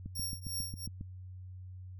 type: click train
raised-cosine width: 5 ms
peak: -29 dBFS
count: 8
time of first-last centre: 0.06-1.011 s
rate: 7.36 Hz
type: tone with tremolo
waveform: 15% pulse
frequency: 5560 Hz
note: F8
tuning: 9 cents flat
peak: -28 dBFS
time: 0.15-0.87 s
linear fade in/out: 10 ms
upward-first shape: triangle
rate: 2.9 Hz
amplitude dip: 100%
effects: added 92 Hz sine -44 dBFS peak until 1.99 s